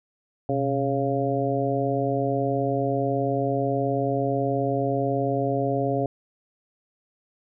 harmonic tone with a mistuned harmonic, 138.5 Hz, C#3, 1 cent flat, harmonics 1 / 2 / 3 / 4 / 5, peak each -28 / -28 / -28 / -28 / -28 dBFS, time 0.49-6.06 s, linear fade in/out 2 ms, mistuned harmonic 1, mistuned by -130 cents, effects none

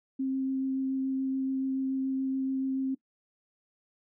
sine tone with vibrato, 265.7 Hz, C4, 27 cents sharp, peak -27 dBFS, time 0.19-2.95 s, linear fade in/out 10 ms, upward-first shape sine, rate 7 Hz, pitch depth 8 cents each way, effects noise-tail reverb RT60 0.1 s tail -20 dB re dry

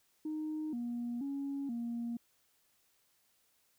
sine tone with pitch steps, 309.1 / 239 / 278.4 / 235.2 Hz, D#4 / A#3 / C#4 / A#3, -11 / +43 / +8 / +16 cents, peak -34 dBFS, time 0.25-2.17 s, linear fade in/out 5 ms, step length 480 ms, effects tanh soft clip ceiling -32 dBFS + white hiss -73 dBFS RMS until 3.78 s

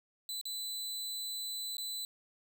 sawtooth tone with dropouts, 4000 Hz, B7, 21 cents sharp, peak -34 dBFS, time 0.29-2.05 s, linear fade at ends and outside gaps 1 ms, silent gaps 0.413-0.454 / 1.769-1.781 s, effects none

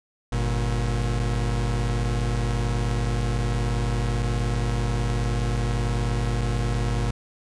40% pulse tone pair together, 50.28 / 119.3 Hz, G1 / A#2, +45 / +41 cents, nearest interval octave + minor third, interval 1496 cents, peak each -24 dBFS, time 0.32-7.11 s, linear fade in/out 5 ms, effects resampled to 22050 Hz

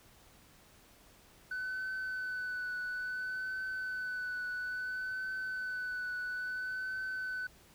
sine tone with vibrato, 1503 Hz, F#6, 27 cents sharp, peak -33 dBFS, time 1.51-7.47 s, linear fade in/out 5 ms, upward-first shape triangle, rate 0.59 Hz, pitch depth 26 cents each way, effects tanh soft clip ceiling -34 dBFS + pink hiss -61 dBFS RMS until 7.74 s

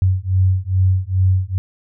sine beating tone pair, 92.5 / 94.9 Hz, F#2 / F#2, 0 / +44 cents, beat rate 2.4 Hz, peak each -16 dBFS, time 0.02-1.58 s, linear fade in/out 0 ms, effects none

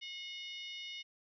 harmonic tone with a mistuned harmonic, 730 Hz, F#5, 24 cents flat, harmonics 3 / 4 / 5 / 6 / 7 / 8, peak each -48 / -46 / -48 / -61 / -57 / -62 dBFS, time 0.01-1.03 s, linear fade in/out 20 ms, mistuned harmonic 3, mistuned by -25 cents, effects none

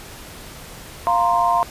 sine chord, F suspended fourth, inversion none, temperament equal, 698.5 / 932.3 / 1046.5 Hz, F5 / Bb5 / C6, 0 / 0 / 0 cents, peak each -19 dBFS, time 1.07-1.63 s, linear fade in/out 0 ms, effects pink hiss -38 dBFS RMS until 1.7 s + resampled to 32000 Hz

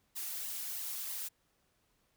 blue noise with flanger, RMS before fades -40 dBFS, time 0.15-1.29 s, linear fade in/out 20 ms, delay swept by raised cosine 0.98 to 4.08 ms, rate 3.1 Hz, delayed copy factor +1, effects pink hiss -75 dBFS RMS until 2.16 s

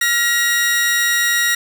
sawtooth tone pair together, 1400 / 1900.9 Hz, F6 / A#6, +4 / +33 cents, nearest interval perfect fourth, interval 529 cents, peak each -20 / -11 dBFS, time 0.01-1.55 s, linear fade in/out 5 ms, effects none

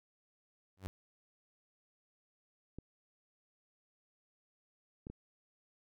sawtooth tone with exponential growth, 94.8 Hz, F#2, 43 cents sharp, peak -32 dBFS, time 0.77-0.87 s, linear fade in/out 0 ms, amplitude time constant 21 ms
clicks, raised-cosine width 3 ms, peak -32 dBFS, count 3, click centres 2.786 / 5.069 / 5.1 s
effects none

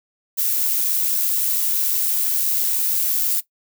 violet noise with amplitude modulation, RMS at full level -19 dBFS, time 0.37-3.41 s, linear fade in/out 20 ms, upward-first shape sine, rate 86 Hz, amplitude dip 25%, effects noise-tail reverb RT60 0.1 s tail -17 dB re dry

